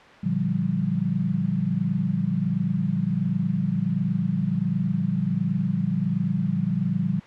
sine chord, G minor seventh, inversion first, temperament equal, 116.54 / 146.83 / 174.61 / 196 Hz, Bb2 / D3 / F3 / G3, 0 / 0 / 0 / 0 cents, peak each -31 / -28 / -25 / -26 dBFS, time 0.23-7.2 s, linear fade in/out 10 ms, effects white hiss -46 dBFS RMS until 7.26 s + low-pass 2000 Hz 12 dB/octave

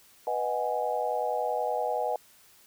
sine chord, G# minor seventh, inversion first, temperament equal, 493.9 / 622.3 / 740 / 830.6 Hz, B4 / D#5 / F#5 / G#5, 0 / 0 / 0 / 0 cents, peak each -32 dBFS, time 0.27-2.16 s, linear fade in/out 2 ms, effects white hiss -58 dBFS RMS until 2.66 s

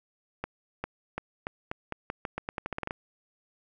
accelerating click train, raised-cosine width 0.5 ms, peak -17 dBFS, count 17, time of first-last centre 0.44-2.909 s, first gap 400 ms, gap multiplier 0.85, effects none

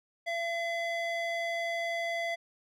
square tone with band-pass filter, 677 Hz, E5, 46 cents sharp, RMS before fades -33 dBFS, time 0.26-2.36 s, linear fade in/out 20 ms, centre 1700 Hz, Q 1.2, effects none

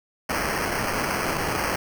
white noise with sample-and-hold, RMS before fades -26 dBFS, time 0.29-1.76 s, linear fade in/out 5 ms, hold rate 3675 Hz, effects none

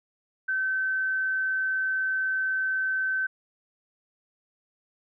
sine tone, 1536 Hz, G6, 36 cents flat, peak -24 dBFS, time 0.48-3.27 s, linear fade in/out 10 ms, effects none

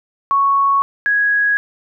sine tone pair in turn, 1108.7 / 1661.2 Hz, C#6 / G#6, 0 / 0 cents, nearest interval perfect fifth, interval 700 cents, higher second, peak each -11 / -12 dBFS, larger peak first, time 0.31-0.82 / 1.06-1.57 s, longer neither, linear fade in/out 0 ms, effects none

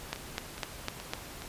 two click trains, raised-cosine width 0.2 ms, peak -14 / -24 dBFS, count 5 / 4, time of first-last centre 0.13-1.135 / 0.16-1.421 s, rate 3.98 / 2.38 Hz, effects pink hiss -45 dBFS RMS until 1.48 s + resampled to 32000 Hz

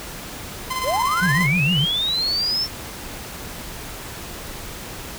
sawtooth tone with tremolo, 1032 Hz, C6, 24 cents flat, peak -18 dBFS, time 0.7-1.47 s, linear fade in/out 10 ms, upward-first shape square, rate 17 Hz, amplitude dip 45%
sine linear sweep, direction up, 450.4 to 5430 Hz, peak -19 dBFS, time 0.83-2.68 s, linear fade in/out 50 ms
sine tone with vibrato, 158.9 Hz, D#3, 37 cents sharp, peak -18 dBFS, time 1.21-1.86 s, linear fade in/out 20 ms, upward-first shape sine, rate 6.4 Hz, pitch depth 270 cents each way
effects pink hiss -34 dBFS RMS until 5.18 s

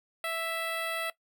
10% pulse tone with notch filter, 659.3 Hz, E5, in tune, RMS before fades -33 dBFS, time 0.24-1.1 s, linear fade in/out 2 ms, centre 6100 Hz, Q 0.69, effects noise-tail reverb RT60 0.1 s tail -18 dB re dry

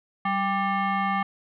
sine tone with frequency modulation, 193.3 Hz, G3, 24 cents flat, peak -22 dBFS, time 0.25-1.23 s, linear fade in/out 5 ms, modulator 986 Hz, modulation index 1.6, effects none

